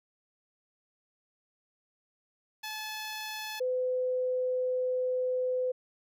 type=tone pair in turn; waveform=10% pulse / sine; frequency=862 / 506.7 Hz; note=A5 / B4; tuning=-36 / +44 cents; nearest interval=major sixth; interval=920 cents; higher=first; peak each=-28 / -27 dBFS; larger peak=second; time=2.63-3.6 / 3.6-5.72 s; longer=second; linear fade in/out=10 ms; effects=none